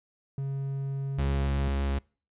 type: tone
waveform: triangle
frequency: 137 Hz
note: C#3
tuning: 20 cents flat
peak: -27 dBFS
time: 0.38-1.68 s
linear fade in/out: 2 ms
type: tone with vibrato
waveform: 45% pulse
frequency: 68.9 Hz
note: C#2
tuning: 10 cents flat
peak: -26 dBFS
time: 1.18-1.99 s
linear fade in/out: 10 ms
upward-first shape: sine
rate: 8 Hz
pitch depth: 10 cents each way
effects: noise-tail reverb RT60 0.4 s tail -26 dB re dry + resampled to 8000 Hz